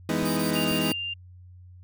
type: chord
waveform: 30% pulse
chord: E major seventh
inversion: none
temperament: equal with one note detuned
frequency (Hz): 164.81 / 206.9 / 246.9 / 311.1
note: E3 / G#3 / B3 / D#4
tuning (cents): 0 / -6 / 0 / 0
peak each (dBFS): -27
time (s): 0.09-0.92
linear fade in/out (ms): 2
type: clicks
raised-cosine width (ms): 5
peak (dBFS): -27 / -30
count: 2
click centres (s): 0.229 / 0.713
type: tone bursts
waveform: 10% pulse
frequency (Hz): 4676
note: D8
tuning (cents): -8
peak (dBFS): -27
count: 5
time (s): 0.25-0.93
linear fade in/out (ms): 5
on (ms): 120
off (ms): 20
type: tone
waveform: sine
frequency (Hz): 2794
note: F7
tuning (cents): 0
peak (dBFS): -29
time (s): 0.55-1.14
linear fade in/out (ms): 10
effects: added 90 Hz sine -45 dBFS peak until 1.83 s